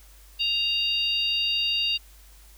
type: harmonic tone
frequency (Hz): 932.3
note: A#5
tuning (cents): 0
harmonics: 3 / 4 / 5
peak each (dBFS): -24 / -29 / -30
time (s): 0.39-1.98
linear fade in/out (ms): 20
effects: added 50 Hz sine -49 dBFS peak until 2.57 s + white hiss -55 dBFS RMS until 2.57 s